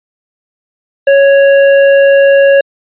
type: tone with tanh clipping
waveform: sine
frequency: 554.4 Hz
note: C#5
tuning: in tune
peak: -5 dBFS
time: 1.07-2.61 s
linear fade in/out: 5 ms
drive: 14 dB
effects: resampled to 8000 Hz